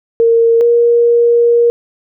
sine tone pair in turn, 460.8 / 472.1 Hz, A#4 / A#4, -20 / +22 cents, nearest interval unison, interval 42 cents, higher second, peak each -6 dBFS, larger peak neither, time 0.2-0.61 / 0.61-1.7 s, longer second, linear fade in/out 0 ms, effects none

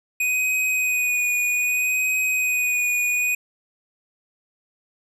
square tone with vibrato, 2489 Hz, D#7, in tune, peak -20 dBFS, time 0.2-3.35 s, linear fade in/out 5 ms, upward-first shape sine, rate 0.63 Hz, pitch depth 21 cents each way, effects resampled to 32000 Hz

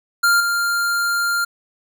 square tone with level steps, 1396.9 Hz, F6, in tune, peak -13 / -18 dBFS, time 0.23-1.45 s, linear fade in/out 10 ms, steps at 0.4 s, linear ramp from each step 5 ms, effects none

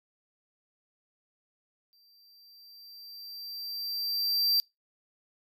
square tone with exponential growth, 4699 Hz, D8, in tune, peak -22 dBFS, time 1.93-4.6 s, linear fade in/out 0 ms, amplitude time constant 580 ms, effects noise-tail reverb RT60 0.2 s tail -25 dB re dry

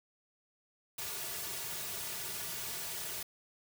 white noise with comb filter, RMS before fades -40 dBFS, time 0.98-3.23 s, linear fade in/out 5 ms, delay 3.8 ms, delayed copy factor -1, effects none

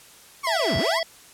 30% pulse linear two-way sweep, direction down then up, 1152 to 65.41 to 1152 Hz, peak -21 dBFS, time 0.43-1 s, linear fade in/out 20 ms, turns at 0.77 s
harmonic tone, 659.3 Hz, E5, in tune, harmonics 1 / 3 / 5 / 7 / 8, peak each -25 / -30 / -32 / -33 / -34 dBFS, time 0.47-1.03 s, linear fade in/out 2 ms
effects white hiss -49 dBFS RMS until 1.33 s + low-pass 12000 Hz 12 dB/octave

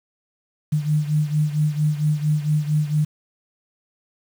sine beating tone pair, 150 / 154.4 Hz, D3 / D#3, +37 / -13 cents, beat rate 4.4 Hz, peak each -19 / -23 dBFS, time 0.72-3.05 s, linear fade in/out 10 ms, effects 7-bit

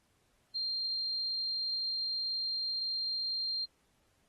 sine tone, 4186 Hz, C8, in tune, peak -32 dBFS, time 0.54-3.66 s, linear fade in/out 20 ms, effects pink hiss -73 dBFS RMS until 4.28 s + AAC 32 kbps

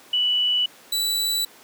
sine / sawtooth tone pair in turn, 2960 / 3951 Hz, F#7 / B7, 0 / 0 cents, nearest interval perfect fourth, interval 500 cents, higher second, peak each -18 dBFS, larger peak neither, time 0.13-0.66 / 0.92-1.45 s, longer neither, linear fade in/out 5 ms, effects pink hiss -48 dBFS RMS until 1.63 s + high-pass 300 Hz 12 dB/octave

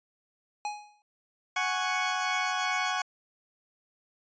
square tone with exponential decay, 834 Hz, G#5, 7 cents sharp, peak -29 dBFS, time 0.65-1.02 s, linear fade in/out 1 ms, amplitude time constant 80 ms
20% pulse chord, F# suspended second, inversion none, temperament equal, 740 / 830.6 / 1108.7 Hz, F#5 / G#5 / C#6, 0 / 0 / 0 cents, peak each -26 / -29 / -26 dBFS, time 1.56-3.02 s, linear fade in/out 5 ms
effects resampled to 16000 Hz

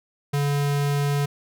square tone, 143.1 Hz, D3, 45 cents flat, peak -21 dBFS, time 0.33-1.26 s, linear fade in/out 10 ms, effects none

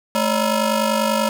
20% pulse ring-modulated tone, 386.2 Hz, G4, 26 cents flat, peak -9 dBFS, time 0.15-1.29 s, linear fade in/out 0 ms, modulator 168 Hz, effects none

